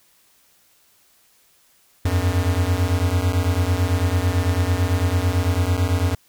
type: beating tone pair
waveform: square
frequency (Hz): 85.7 / 94.7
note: F2 / F#2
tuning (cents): -32 / +41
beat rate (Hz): 9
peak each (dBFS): -21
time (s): 2.05-6.15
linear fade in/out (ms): 5
effects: white hiss -58 dBFS RMS until 6.28 s